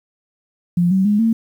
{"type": "tone with pitch steps", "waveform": "sine", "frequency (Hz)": [174.61, 190.41, 207.6, 226.4], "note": ["F3", "F#3", "G#3", "A3"], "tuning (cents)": [0, 50, 0, 50], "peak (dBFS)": -12, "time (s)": [0.77, 1.33], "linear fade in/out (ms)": 5, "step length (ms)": 140, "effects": ["8-bit"]}